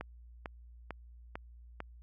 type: click train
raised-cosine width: 0.5 ms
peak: -24 dBFS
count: 5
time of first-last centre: 0.01-1.804 s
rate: 2.23 Hz
effects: added 59 Hz sine -51 dBFS peak until 2.02 s